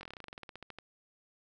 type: slowing click train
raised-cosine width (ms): 0.3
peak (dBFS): -29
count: 18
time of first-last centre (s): 0.01-0.786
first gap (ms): 21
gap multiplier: 1.09
effects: none